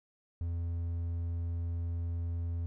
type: tone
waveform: triangle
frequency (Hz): 84.9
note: F2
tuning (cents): -48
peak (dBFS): -30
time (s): 0.41-2.66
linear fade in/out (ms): 0
effects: none